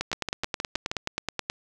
two click trains, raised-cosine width 0.2 ms, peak -10 / -11 dBFS, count 15 / 6, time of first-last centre 0.01-1.499 / 0.13-0.915 s, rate 9.4 / 6.37 Hz, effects none

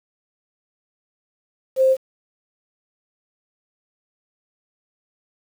sine tone, 526 Hz, C5, 9 cents sharp, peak -12 dBFS, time 1.76-1.97 s, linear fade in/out 50 ms, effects 7-bit

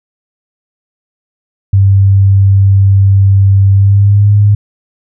sine tone with pitch glide, 98 to 102.93 Hz, G2 to G#2, 0 to -15 cents, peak -3 dBFS, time 1.73-4.55 s, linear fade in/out 5 ms, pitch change +85 cents, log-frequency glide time 3.72-4.31 s, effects none

